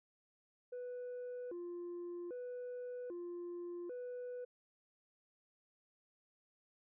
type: tone with vibrato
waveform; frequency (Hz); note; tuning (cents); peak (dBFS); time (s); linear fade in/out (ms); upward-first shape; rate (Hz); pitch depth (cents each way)
sine; 415.3; G#4; 0; -40; 0.72-4.45; 10; square; 0.63; 300
effects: tanh soft clip ceiling -41 dBFS